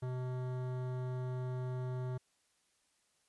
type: tone with hard clipping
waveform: sine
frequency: 126.9 Hz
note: B2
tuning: 47 cents sharp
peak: -38 dBFS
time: 0.02-2.18 s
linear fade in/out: 10 ms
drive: 16 dB
effects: white hiss -75 dBFS RMS until 3.28 s + resampled to 24000 Hz